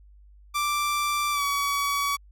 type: tone with pitch glide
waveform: sawtooth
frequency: 1174.7 to 1134 Hz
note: D6 to C#6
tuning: 0 to +39 cents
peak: -20 dBFS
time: 0.54-2.17 s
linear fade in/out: 20 ms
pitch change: -61 cents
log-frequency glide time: 1.32-1.43 s
effects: added 50 Hz sine -49 dBFS peak until 2.31 s